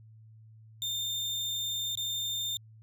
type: tone with dropouts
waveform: 35% pulse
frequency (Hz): 3613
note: A7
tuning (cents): +45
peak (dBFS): -29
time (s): 0.82-2.57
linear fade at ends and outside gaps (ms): 1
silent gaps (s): 1.953-1.974
effects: added 110 Hz sine -51 dBFS peak until 2.82 s